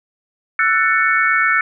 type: chord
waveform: sine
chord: F# minor seventh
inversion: third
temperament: just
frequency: 1332 / 1480 / 1776 / 2220 Hz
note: E6 / F#6 / A6 / C#7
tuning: +18 / 0 / +16 / +2 cents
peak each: -18 dBFS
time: 0.59-1.61 s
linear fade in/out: 2 ms
effects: none